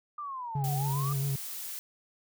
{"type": "linear two-way sweep", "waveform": "sine", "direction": "down then up", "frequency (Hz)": [1208, 720, 1208], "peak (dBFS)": -35, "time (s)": [0.18, 1.13], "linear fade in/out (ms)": 5, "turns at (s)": 0.73}
{"type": "tone with vibrato", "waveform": "triangle", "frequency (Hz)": 138.59, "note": "C#3", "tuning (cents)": 0, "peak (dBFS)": -26, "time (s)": [0.55, 1.36], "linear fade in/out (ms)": 5, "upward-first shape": "square", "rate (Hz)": 7.4, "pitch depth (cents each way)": 30}
{"type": "noise", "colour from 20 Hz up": "blue", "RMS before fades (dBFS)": -39, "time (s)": [0.64, 1.79], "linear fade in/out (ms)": 0}
{"effects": []}